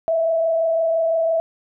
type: tone with frequency modulation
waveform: sine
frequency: 656 Hz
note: E5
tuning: 9 cents flat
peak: -16 dBFS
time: 0.08-1.4 s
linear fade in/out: 0 ms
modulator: 25.9 Hz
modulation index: 0.49
effects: none